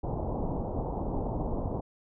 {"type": "low-pass noise", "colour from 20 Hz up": "pink", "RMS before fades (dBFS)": -32, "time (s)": [0.03, 1.81], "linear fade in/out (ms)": 10, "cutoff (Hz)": 930, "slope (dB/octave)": 48, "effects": []}